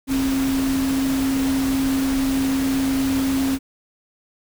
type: tone in noise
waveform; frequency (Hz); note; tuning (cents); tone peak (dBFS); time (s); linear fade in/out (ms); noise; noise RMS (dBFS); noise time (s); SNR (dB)
sine; 268.1; C4; +42; -18; 0.07-3.59; 50; pink; -29; 0.07-3.59; +8
effects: none